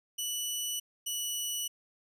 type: tone pair in turn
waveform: 15% pulse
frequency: 2960 / 2950 Hz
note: F#7 / F#7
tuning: 0 / -6 cents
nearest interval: unison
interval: 6 cents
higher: first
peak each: -25 dBFS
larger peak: neither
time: 0.18-0.8 / 1.06-1.68 s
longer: neither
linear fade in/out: 10 ms
effects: resampled to 32000 Hz